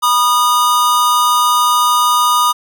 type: tone pair together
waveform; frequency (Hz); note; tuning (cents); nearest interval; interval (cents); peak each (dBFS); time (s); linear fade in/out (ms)
square; 974.7 / 1228; B5 / D#6; -23 / -23; major third; 400; -16 / -12; 0.02-2.53; 20
effects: none